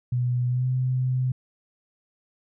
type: tone with pitch glide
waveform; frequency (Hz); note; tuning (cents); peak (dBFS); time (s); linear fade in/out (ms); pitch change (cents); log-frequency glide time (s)
sine; 123.5 to 128.08; B2 to C3; 0 to -37; -21; 0.12-1.32; 5; +63; 0.48-0.67
effects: none